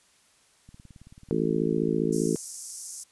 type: click train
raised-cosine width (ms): 5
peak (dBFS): -36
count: 30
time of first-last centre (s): 0.69-2.266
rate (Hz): 18.4
type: harmonic tone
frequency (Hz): 55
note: A1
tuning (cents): 0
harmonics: 3 / 4 / 5 / 6 / 7 / 8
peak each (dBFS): -30 / -30 / -30 / -30 / -30 / -30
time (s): 1.31-2.36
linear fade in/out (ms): 0
type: high-pass noise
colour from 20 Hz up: pink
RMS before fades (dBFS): -37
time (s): 2.12-3.04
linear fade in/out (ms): 10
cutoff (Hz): 5600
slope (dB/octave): 48
effects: white hiss -62 dBFS RMS until 3.11 s + resampled to 24000 Hz